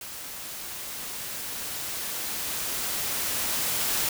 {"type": "noise with level ramp", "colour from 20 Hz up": "white", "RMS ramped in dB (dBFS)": [-39, -26], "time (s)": [0.01, 4.09], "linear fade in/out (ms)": 2, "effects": []}